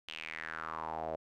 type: tone with band-pass filter sweep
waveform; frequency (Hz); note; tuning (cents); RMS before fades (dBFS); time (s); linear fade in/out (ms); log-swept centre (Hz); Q
sawtooth; 80; D#2; +49; -41; 0.08-1.16; 5; 3100 to 590; 4.8
effects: none